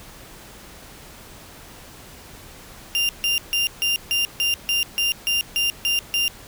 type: tone bursts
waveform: 35% pulse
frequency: 2794 Hz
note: F7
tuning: in tune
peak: -17 dBFS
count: 12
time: 2.95-6.28 s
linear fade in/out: 0 ms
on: 140 ms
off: 150 ms
effects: pink hiss -43 dBFS RMS until 6.47 s